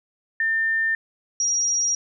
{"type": "tone pair in turn", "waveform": "sine", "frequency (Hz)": [1800, 5695], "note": ["A6", "F8"], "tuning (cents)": [39, 33], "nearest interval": "octave + minor sixth", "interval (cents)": 1994, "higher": "second", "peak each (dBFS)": -19, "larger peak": "neither", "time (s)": [[0.4, 0.95], [1.4, 1.95]], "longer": "neither", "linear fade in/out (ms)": 2, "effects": []}